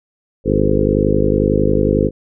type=harmonic tone with a mistuned harmonic; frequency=51 Hz; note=G#1; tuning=31 cents flat; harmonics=1 / 2 / 3 / 4 / 5 / 6 / 7 / 8 / 9 / 10; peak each=-21 / -21 / -21 / -21 / -21 / -21 / -21 / -21 / -21 / -21 dBFS; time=0.44-2.11 s; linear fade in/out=50 ms; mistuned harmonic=9; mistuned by=-44 cents; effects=none